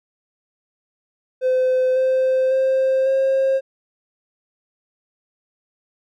triangle tone with pitch steps, 513 / 520.2 / 527.4 / 534.8 Hz, C5 / C5 / C5 / C5, -34 / -10 / +14 / +38 cents, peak -12 dBFS, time 1.41-3.61 s, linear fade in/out 50 ms, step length 550 ms, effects tanh soft clip ceiling -10 dBFS

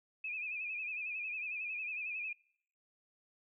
sine tone with vibrato, 2503 Hz, D#7, 10 cents sharp, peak -37 dBFS, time 0.24-2.33 s, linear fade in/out 5 ms, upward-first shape sine, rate 11 Hz, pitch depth 78 cents each way, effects noise-tail reverb RT60 0.7 s tail -26 dB re dry

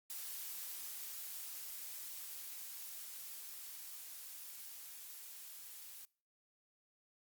blue noise with level ramp, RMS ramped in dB -45 to -52 dBFS, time 0.1-6.05 s, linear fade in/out 0 ms, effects noise-tail reverb RT60 0.4 s tail -23 dB re dry + Opus 48 kbps

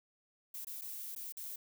violet noise with dropouts, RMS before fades -44 dBFS, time 0.54-1.56 s, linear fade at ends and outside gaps 5 ms, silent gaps 0.648-0.669 / 0.813-0.818 / 1.151-1.161 / 1.324-1.369 s, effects none

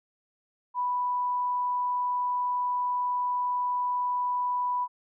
sine tone, 987.8 Hz, B5, in tune, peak -25 dBFS, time 0.74-4.88 s, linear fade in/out 50 ms, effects none

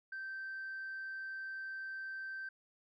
sine tone, 1557 Hz, G6, 12 cents flat, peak -39 dBFS, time 0.12-2.49 s, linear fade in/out 5 ms, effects tanh soft clip ceiling -38 dBFS

